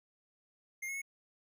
square tone with pitch steps, 2116 / 2178 / 2197 Hz, C7 / C#7 / C#7, +19 / -31 / -16 cents, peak -38 dBFS, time 0.82-1.018 s, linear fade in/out 10 ms, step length 66 ms, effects none

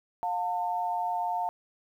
sine tone pair together, 712 / 898.3 Hz, F5 / A5, +33 / +36 cents, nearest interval major third, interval 403 cents, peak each -30 / -30 dBFS, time 0.23-1.49 s, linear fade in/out 0 ms, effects 10-bit

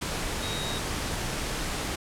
sine tone in noise, 3778 Hz, A#7, 22 cents sharp, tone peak -35 dBFS, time 0.42-0.79 s, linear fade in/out 10 ms, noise pink, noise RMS -31 dBFS, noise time 0.01-1.96 s, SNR -7 dB, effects low-pass 10000 Hz 12 dB/octave

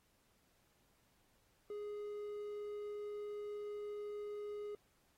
triangle tone, 415.3 Hz, G#4, in tune, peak -40 dBFS, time 1.7-4.75 s, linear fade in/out 2 ms, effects pink hiss -75 dBFS RMS until 5.17 s + AAC 48 kbps

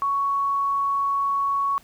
sine tone, 1114 Hz, C#6, 8 cents sharp, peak -20 dBFS, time 0.02-1.78 s, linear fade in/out 0 ms, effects pink hiss -54 dBFS RMS until 1.83 s

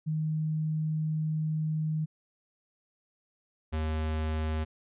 sine / square tone pair in turn, 155.9 / 78.27 Hz, D#3 / D#2, +4 / +11 cents, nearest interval octave, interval 1193 cents, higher first, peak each -27 / -29 dBFS, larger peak first, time 0.06-2.06 / 3.72-4.65 s, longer first, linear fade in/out 20 ms, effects resampled to 8000 Hz

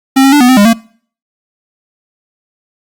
square tone with pitch steps, 267.3 / 271.4 / 292.4 / 247.6 / 258.3 / 203.7 / 228.6 Hz, C4 / C#4 / D4 / B3 / C4 / G#3 / A#3, +37 / -36 / -7 / +5 / -22 / -33 / -34 cents, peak -4 dBFS, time 0.16-0.734 s, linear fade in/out 10 ms, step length 82 ms, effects noise-tail reverb RT60 0.5 s tail -23 dB re dry + Opus 48 kbps

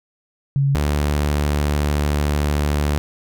sine / sawtooth tone pair in turn, 138.7 / 73.47 Hz, C#3 / D2, +1 / +1 cents, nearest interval major seventh, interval 1100 cents, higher first, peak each -14 / -13 dBFS, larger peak second, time 0.56-0.75 / 0.75-2.98 s, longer second, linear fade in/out 0 ms, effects none

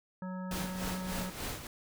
harmonic tone, 185 Hz, F#3, in tune, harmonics 1 / 3 / 5 / 7 / 9, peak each -37 / -47 / -48 / -51 / -54 dBFS, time 0.22-1.3 s, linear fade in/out 2 ms
pink noise with tremolo, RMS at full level -37 dBFS, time 0.51-1.67 s, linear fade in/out 2 ms, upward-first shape sine, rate 3.4 Hz, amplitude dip 65%
effects none

